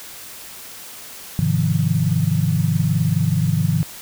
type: chord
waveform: sine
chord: F minor seventh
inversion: first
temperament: equal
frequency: 103.83 / 130.81 / 155.56 / 174.61 Hz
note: Ab2 / C3 / Eb3 / F3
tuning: 0 / 0 / 0 / 0 cents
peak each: -22 / -22 / -19 / -22 dBFS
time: 1.39-3.83 s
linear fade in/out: 0 ms
effects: white hiss -37 dBFS RMS until 4.01 s